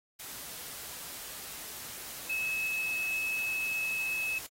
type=tone in noise; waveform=sine; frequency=2585 Hz; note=E7; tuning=34 cents flat; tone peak=-30 dBFS; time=2.29-4.39 s; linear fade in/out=10 ms; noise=white; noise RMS=-43 dBFS; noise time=0.19-4.47 s; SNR=+10 dB; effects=AAC 48 kbps